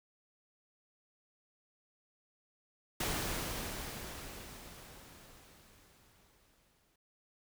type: noise with exponential decay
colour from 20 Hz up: pink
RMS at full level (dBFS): -34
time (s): 3-6.96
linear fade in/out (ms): 5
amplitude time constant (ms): 860
effects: none